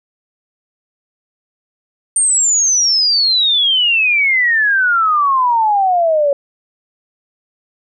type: exponential sweep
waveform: sine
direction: down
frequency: 8890 to 554.4 Hz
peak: -10 dBFS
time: 2.16-6.33 s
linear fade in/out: 2 ms
effects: none

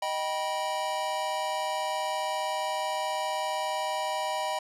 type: chord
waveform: square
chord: Eb augmented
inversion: none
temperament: just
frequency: 622.3 / 777.8 / 972.3 Hz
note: Eb5 / G5 / B5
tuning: 0 / -14 / -27 cents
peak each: -34 / -34 / -33 dBFS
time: 0.02-4.59 s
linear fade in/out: 5 ms
effects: low-pass 10000 Hz 12 dB/octave

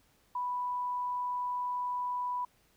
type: tone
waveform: sine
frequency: 987.8 Hz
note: B5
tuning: in tune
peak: -31 dBFS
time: 0.35-2.45 s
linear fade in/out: 5 ms
effects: pink hiss -68 dBFS RMS until 2.76 s

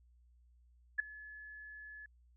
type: tone with ADSR envelope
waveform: sine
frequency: 1712 Hz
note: A6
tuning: 48 cents flat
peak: -26 dBFS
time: 0.98-2.06 s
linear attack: 17 ms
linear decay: 6 ms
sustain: -22 dB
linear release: 3 ms
effects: added 60 Hz sine -63 dBFS peak until 2.36 s

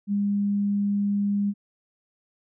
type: tone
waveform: sine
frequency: 202.5 Hz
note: G#3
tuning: 43 cents flat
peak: -21 dBFS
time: 0.07-1.54 s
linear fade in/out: 50 ms
effects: none

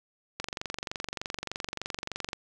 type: click train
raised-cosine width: 0.2 ms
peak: -16 dBFS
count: 46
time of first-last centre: 0.4-2.331 s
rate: 23.3 Hz
effects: none

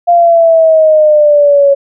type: exponential sweep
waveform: sine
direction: down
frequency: 698.5 to 555 Hz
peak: -3 dBFS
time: 0.07-1.75 s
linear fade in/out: 20 ms
effects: none

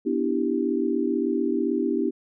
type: chord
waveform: sine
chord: E minor seventh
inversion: second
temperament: equal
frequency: 246.9 / 293.7 / 329.6 / 392 Hz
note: B3 / D4 / E4 / G4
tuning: 0 / 0 / 0 / 0 cents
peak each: -27 dBFS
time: 0.05-2.11 s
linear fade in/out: 20 ms
effects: none

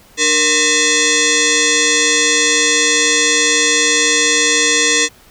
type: tone with frequency modulation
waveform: sine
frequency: 2000 Hz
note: B6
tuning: 21 cents sharp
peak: -10 dBFS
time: 0.17-5.09 s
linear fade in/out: 50 ms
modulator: 766 Hz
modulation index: 7.1
effects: pink hiss -46 dBFS RMS until 5.3 s

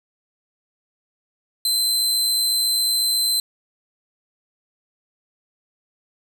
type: tone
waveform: sawtooth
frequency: 4077 Hz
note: C8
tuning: 46 cents flat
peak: -15 dBFS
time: 1.65-3.4 s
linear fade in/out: 2 ms
effects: none

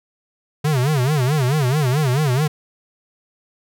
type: tone with vibrato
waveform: square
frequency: 138.59 Hz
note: C#3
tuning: in tune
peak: -16 dBFS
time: 0.64-2.48 s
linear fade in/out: 10 ms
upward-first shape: sine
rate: 4.6 Hz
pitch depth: 210 cents each way
effects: none

